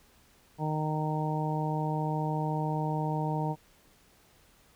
harmonic tone, 154.2 Hz, D#3, 15 cents flat, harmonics 1 / 2 / 3 / 4 / 5 / 6, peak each -30 / -37 / -39 / -40 / -37 / -36 dBFS, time 0.58-3.56 s, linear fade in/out 50 ms, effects pink hiss -62 dBFS RMS until 4.75 s

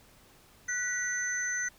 sine tone cluster, 1484 / 1941 / 6160 Hz, F#6 / B6 / G8, +5 / -31 / -31 cents, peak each -35 / -33 / -34 dBFS, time 0.68-1.69 s, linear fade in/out 10 ms, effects pink hiss -59 dBFS RMS until 1.78 s

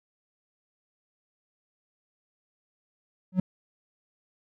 triangle tone with exponential growth, 185 Hz, F#3, in tune, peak -14 dBFS, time 3.32-3.4 s, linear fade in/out 5 ms, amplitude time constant 17 ms, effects none

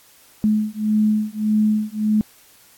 sine beating tone pair, 213 / 214.7 Hz, G#3 / A3, +44 / -42 cents, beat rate 1.7 Hz, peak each -19 / -19 dBFS, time 0.44-2.21 s, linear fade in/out 0 ms, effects white hiss -51 dBFS RMS until 2.77 s + AAC 64 kbps

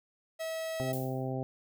45% pulse tone, 646 Hz, E5, 35 cents flat, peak -34 dBFS, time 0.39-0.93 s, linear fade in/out 20 ms
harmonic tone, 130.8 Hz, C3, in tune, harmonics 1 / 2 / 3 / 4 / 5 / 6, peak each -35 / -38 / -40 / -41 / -42 / -43 dBFS, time 0.8-1.43 s, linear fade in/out 0 ms
violet noise with exponential decay, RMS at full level -39 dBFS, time 0.93-1.34 s, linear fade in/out 2 ms, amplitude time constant 88 ms
effects none

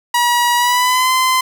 sawtooth tone with pitch glide, 962 to 1031 Hz, B5 to C6, -46 to -26 cents, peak -8 dBFS, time 0.14-1.41 s, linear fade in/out 5 ms, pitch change +120 cents, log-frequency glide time 0.56-1.11 s, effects none

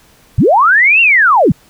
sine linear two-way sweep, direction up then down, 70.8 to 2794 to 101.5 Hz, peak -5 dBFS, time 0.38-1.52 s, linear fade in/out 5 ms, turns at 1.01 s, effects pink hiss -47 dBFS RMS until 1.69 s

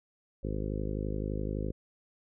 harmonic tone, 51.8 Hz, G#1, 4 cents flat, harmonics 1 / 2 / 3 / 4 / 5 / 6 / 7 / 8 / 9 / 10, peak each -35 / -38 / -40 / -41 / -42 / -43 / -43 / -44 / -45 / -45 dBFS, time 0.43-1.72 s, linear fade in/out 10 ms, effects none

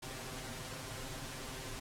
pink noise with comb filter, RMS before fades -44 dBFS, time 0.02-1.8 s, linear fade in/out 10 ms, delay 7.7 ms, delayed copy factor +0.85, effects low-pass 11000 Hz 12 dB/octave

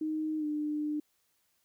sine tone with pitch glide, 311.1 to 300 Hz, D#4 to D4, 0 to +37 cents, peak -30 dBFS, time 0.01-1 s, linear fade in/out 5 ms, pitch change -63 cents, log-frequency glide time 0.38-0.45 s, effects white hiss -74 dBFS RMS until 1.64 s

